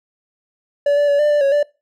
triangle tone with pitch steps, 574 / 581 / 571 / 594 / 588 / 553 / 585 Hz, D5 / D5 / D5 / D5 / D5 / C#5 / D5, -40 / -19 / -49 / +20 / +2 / -4 / -7 cents, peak -10 dBFS, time 0.86-1.63 s, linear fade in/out 5 ms, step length 110 ms, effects noise-tail reverb RT60 0.3 s tail -24 dB re dry

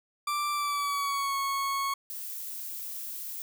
40% pulse tone with pitch glide, 1174.7 to 1102.4 Hz, D6 to C#6, 0 to -10 cents, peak -27 dBFS, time 0.27-1.94 s, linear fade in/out 5 ms, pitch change -110 cents, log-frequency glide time 0.52-1.36 s
violet noise, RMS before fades -38 dBFS, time 2.1-3.42 s, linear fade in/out 0 ms
effects none

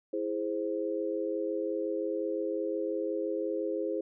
sine chord, E augmented, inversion none, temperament equal, 329.6 / 415.3 / 523.3 Hz, E4 / G#4 / B#4, 0 / 0 / 0 cents, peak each -34 dBFS, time 0.13-4.01 s, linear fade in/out 5 ms, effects none

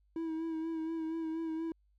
triangle tone with vibrato, 323.6 Hz, E4, 32 cents flat, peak -32 dBFS, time 0.16-1.72 s, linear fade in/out 2 ms, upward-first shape sine, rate 4.2 Hz, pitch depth 32 cents each way, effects added 50 Hz sine -67 dBFS peak until 1.98 s

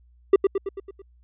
triangle tone with echo, 392 Hz, G4, in tune, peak -8 dBFS, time 0.33-0.36 s, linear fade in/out 5 ms, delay 110 ms, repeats 6, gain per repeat -5 dB, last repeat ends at 1.02 s, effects added 60 Hz sine -53 dBFS peak until 1.23 s + resampled to 8000 Hz

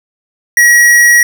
square tone, 1910 Hz, A#6, 42 cents sharp, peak -4 dBFS, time 0.57-1.23 s, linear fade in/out 2 ms, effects none

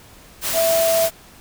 sine tone in noise, 660 Hz, E5, 2 cents sharp, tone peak -15 dBFS, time 0.53-1.1 s, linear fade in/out 50 ms, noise white, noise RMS -23 dBFS, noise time 0.41-1.11 s, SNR +5 dB, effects pink hiss -46 dBFS RMS until 1.4 s

